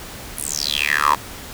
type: tone with high-pass filter sweep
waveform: 10% pulse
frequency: 73.42 Hz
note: D2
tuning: in tune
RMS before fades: -20 dBFS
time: 0.37-1.15 s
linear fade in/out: 5 ms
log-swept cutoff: 11000 to 890 Hz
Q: 7.5
effects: pink hiss -35 dBFS RMS until 1.53 s